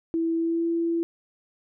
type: tone with pitch glide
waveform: sine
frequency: 329.6 to 335.2 Hz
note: E4 to E4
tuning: 0 to +29 cents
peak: -22 dBFS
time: 0.14-1.03 s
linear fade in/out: 0 ms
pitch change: +29 cents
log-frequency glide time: 0.36-0.66 s
effects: none